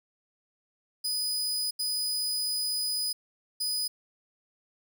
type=tone bursts at uneven times; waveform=sawtooth; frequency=4978 Hz; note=D#8; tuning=in tune; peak=-25 dBFS; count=3; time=1.04-1.71 / 1.79-3.13 / 3.6-3.88 s; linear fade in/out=10 ms; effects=none